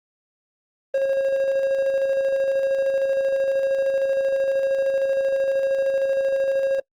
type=tone with tremolo; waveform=triangle; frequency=542 Hz; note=C#5; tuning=39 cents flat; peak=-15 dBFS; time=0.94-6.8 s; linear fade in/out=5 ms; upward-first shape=square; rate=13 Hz; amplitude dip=30%; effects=noise-tail reverb RT60 0.1 s tail -26 dB re dry + Opus 24 kbps